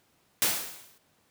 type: noise with exponential decay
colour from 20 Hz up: white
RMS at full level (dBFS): -22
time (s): 0.42-0.98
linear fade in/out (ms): 0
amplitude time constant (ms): 120
effects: pink hiss -67 dBFS RMS until 1.3 s + high-pass 100 Hz 12 dB/octave